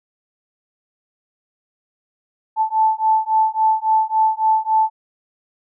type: beating tone pair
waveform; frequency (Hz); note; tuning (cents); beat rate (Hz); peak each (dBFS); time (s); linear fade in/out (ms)
sine; 875 / 878.6; A5 / A5; -10 / -3; 3.6; -17; 2.56-4.9; 50
effects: none

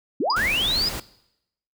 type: linear sweep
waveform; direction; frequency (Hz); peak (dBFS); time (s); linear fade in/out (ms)
sine; up; 207.7 to 5100; -20; 0.2-0.89; 5
type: tone with exponential decay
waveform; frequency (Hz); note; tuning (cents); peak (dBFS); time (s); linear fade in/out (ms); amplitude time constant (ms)
sine; 4900; D#8; -27; -18; 0.3-0.39; 2; 19
type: noise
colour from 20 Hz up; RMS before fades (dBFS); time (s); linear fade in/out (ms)
pink; -31; 0.36-1; 5
effects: noise-tail reverb RT60 0.8 s tail -19 dB re dry

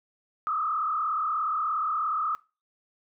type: tone with frequency modulation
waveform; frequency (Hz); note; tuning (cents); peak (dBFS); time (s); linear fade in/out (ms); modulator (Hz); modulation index
sine; 1244.5; D#6; 0; -25; 0.47-2.35; 0; 36.9; 1.7
effects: noise-tail reverb RT60 0.3 s tail -22 dB re dry

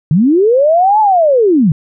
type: linear two-way sweep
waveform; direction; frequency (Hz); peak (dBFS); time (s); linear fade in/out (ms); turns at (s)
sine; up then down; 137.6 to 880 to 137.6; -6; 0.11-1.72; 2; 1
effects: none

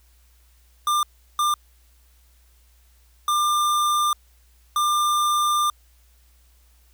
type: tone bursts at uneven times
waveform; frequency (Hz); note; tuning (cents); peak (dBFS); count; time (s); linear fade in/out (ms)
square; 1196; D6; +31; -19; 4; 0.87-1.03 / 1.39-1.54 / 3.28-4.13 / 4.76-5.7; 2
effects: added 60 Hz sine -54 dBFS peak until 6.93 s + white hiss -62 dBFS RMS until 6.93 s

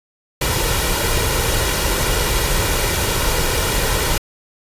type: noise with comb filter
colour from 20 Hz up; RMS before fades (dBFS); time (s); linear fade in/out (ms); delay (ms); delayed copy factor
pink; -18; 0.41-4.18; 5; 2.1; +0.5
effects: resampled to 32000 Hz

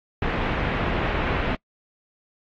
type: low-pass noise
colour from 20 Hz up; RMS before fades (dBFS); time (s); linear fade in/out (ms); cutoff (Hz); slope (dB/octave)
pink; -25; 0.22-1.55; 2; 2700; 24
effects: noise-tail reverb RT60 0.1 s tail -24 dB re dry + AAC 32 kbps

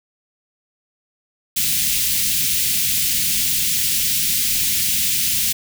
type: band-stop noise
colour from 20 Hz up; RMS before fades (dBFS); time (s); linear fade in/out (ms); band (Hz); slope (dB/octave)
white; -19; 1.56-5.53; 10; 230 to 2300; 24
effects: none

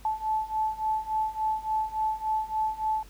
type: beating tone pair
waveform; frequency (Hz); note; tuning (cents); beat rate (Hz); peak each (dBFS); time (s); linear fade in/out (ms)
sine; 868 / 871.5; A5 / A5; -24 / -17; 3.5; -30 / -28; 0.05-3.03; 2
effects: added 50 Hz sine -49 dBFS peak until 3.09 s + pink hiss -55 dBFS RMS until 3.09 s

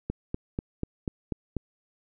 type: click train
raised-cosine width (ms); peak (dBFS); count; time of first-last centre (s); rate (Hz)
3; -16; 7; 0.1-1.567; 4.09
effects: none

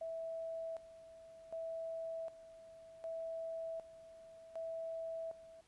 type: tone with tremolo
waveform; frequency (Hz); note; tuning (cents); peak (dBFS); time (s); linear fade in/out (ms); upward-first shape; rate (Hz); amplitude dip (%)
sine; 655; E5; -11; -40; 0.01-5.61; 5; square; 0.66; 80
effects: pink hiss -71 dBFS RMS until 5.67 s + resampled to 24000 Hz

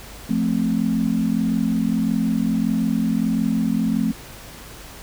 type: chord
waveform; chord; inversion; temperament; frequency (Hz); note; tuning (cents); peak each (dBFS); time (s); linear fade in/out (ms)
sine; F major; none; equal; 174.61 / 220 / 261.6; F3 / A3 / C4; 0 / 0 / 0; -24 / -20 / -23; 0.29-4.12; 10
effects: added 50 Hz sine -44 dBFS peak until 5.02 s + pink hiss -40 dBFS RMS until 5.02 s

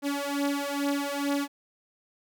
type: beating tone pair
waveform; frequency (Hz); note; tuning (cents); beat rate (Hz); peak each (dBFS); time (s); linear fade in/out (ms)
sawtooth; 282.2 / 284.5; C#4 / C#4; +31 / +45; 2.3; -26 / -26; 0.02-1.48; 50
effects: none

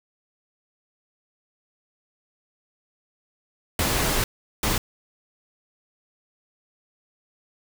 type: noise bursts at uneven times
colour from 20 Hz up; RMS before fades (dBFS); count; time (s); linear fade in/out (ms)
pink; -23; 2; 3.79-4.24 / 4.63-4.78; 2
effects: none

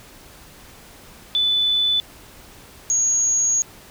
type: tone pair in turn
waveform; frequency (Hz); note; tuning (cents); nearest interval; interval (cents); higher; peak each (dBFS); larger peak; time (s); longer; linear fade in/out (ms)
sine; 3491 / 6638; A7 / G#8; -14 / -2; major seventh; 1112; second; -16; neither; 1.35-2 / 2.9-3.62; second; 0
effects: pink hiss -45 dBFS RMS until 3.9 s

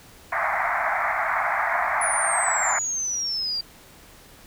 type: band-pass noise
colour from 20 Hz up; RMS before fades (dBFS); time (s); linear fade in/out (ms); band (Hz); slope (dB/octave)
pink; -24; 0.32-2.79; 5; 640 to 2200; 96
type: exponential sweep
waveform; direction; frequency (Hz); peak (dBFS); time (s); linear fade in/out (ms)
sine; down; 9890 to 4699; -24; 2.01-3.61; 5
effects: pink hiss -49 dBFS RMS until 4.46 s

